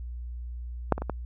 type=clicks; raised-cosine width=1 ms; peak=-6 / -19 / -18 / -15 dBFS; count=4; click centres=0.923 / 0.98 / 1.02 / 1.097 s; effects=added 60 Hz sine -34 dBFS peak until 1.25 s